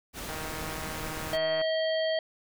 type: noise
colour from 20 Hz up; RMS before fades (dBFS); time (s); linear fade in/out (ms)
pink; -38; 0.13-1.38; 50
type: click train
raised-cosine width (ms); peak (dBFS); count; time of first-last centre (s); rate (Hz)
0.5; -24; 209; 0.29-1.615; 157
type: harmonic tone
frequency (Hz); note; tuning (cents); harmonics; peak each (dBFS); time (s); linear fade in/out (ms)
640; D#5; +49; 1 / 3 / 5 / 7; -26 / -36 / -36 / -40; 1.33-2.19; 2
effects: none